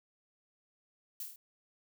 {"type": "noise with echo", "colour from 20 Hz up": "violet", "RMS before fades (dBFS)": -40, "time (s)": [1.2, 1.23], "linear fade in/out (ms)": 2, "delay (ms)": 26, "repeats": 5, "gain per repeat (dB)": -3, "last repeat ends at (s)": 1.36, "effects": []}